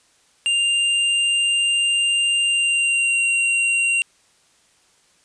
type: tone with pitch glide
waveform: square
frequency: 2794 to 2759 Hz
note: F7 to F7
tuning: 0 to -22 cents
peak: -17 dBFS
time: 0.46-4.02 s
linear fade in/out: 0 ms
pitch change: -22 cents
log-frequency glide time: 2.44-3.21 s
effects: white hiss -58 dBFS RMS until 5.24 s + resampled to 22050 Hz